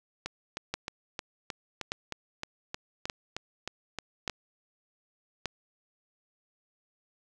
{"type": "two click trains", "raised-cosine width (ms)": 0.2, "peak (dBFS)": [-14, -17], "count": [5, 14], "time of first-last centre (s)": [[0.74, 5.457], [0.26, 4.297]], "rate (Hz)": [0.848, 3.22], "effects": []}